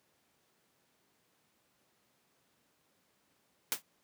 white noise with exponential decay, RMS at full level -28 dBFS, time 3.72-3.82 s, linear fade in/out 0 ms, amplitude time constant 21 ms, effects pink hiss -73 dBFS RMS until 4.03 s + high-pass 150 Hz 12 dB/octave

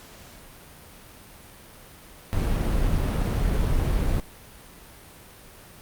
brown noise, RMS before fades -23 dBFS, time 2.33-4.2 s, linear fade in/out 0 ms, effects pink hiss -47 dBFS RMS until 5.81 s + Opus 48 kbps

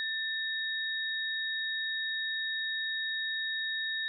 sine tone pair together, 1782 / 3768 Hz, A6 / A#7, +22 / +18 cents, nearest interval octave + minor second, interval 1296 cents, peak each -33 / -35 dBFS, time 0-4.08 s, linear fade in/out 0 ms, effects none

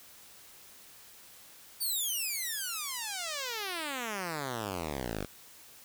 5% pulse exponential sweep, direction down, 4675 to 46.25 Hz, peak -23 dBFS, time 1.8-5.26 s, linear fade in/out 20 ms, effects white hiss -54 dBFS RMS until 5.84 s

